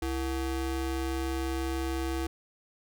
square ring-modulated tone, 200 Hz, G3, 35 cents sharp, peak -27 dBFS, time 0.02-2.27 s, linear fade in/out 5 ms, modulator 133 Hz, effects none

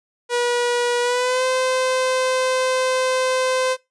sawtooth tone with pitch glide, 483.4 to 515.1 Hz, B4 to C5, -37 to -27 cents, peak -14 dBFS, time 0.29-3.77 s, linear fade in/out 50 ms, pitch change +110 cents, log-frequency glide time 1.01-1.44 s, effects noise-tail reverb RT60 0.2 s tail -20 dB re dry + resampled to 22050 Hz

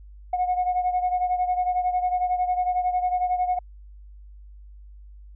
sine beating tone pair, 724 / 735 Hz, F#5 / F#5, -38 / -12 cents, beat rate 11 Hz, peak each -21 / -26 dBFS, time 0.33-3.59 s, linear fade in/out 5 ms, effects tanh soft clip ceiling -16 dBFS + added 50 Hz sine -42 dBFS peak until 5.35 s

